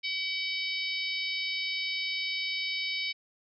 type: harmonic tone with a mistuned harmonic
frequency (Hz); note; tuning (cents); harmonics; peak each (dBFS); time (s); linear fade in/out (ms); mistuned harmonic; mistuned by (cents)
760; F#5; +46; 3 / 4 / 5 / 6 / 7; -33 / -37 / -37 / -39 / -40; 0.03-3.13; 20; 7; -36
effects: none